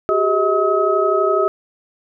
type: tone cluster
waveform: sine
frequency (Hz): 377 / 409 / 636 / 1277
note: F#4 / G#4 / D#5 / D#6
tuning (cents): +32 / -26 / +38 / +45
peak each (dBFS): -19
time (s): 0.09-1.48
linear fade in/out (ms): 0
effects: none